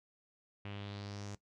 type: tone with low-pass filter sweep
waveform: sawtooth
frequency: 101.4 Hz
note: G#2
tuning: 41 cents flat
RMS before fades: -45 dBFS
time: 0.65-1.35 s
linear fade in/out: 0 ms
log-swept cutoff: 2700 to 6900 Hz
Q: 3.4
effects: noise-tail reverb RT60 0.1 s tail -17 dB re dry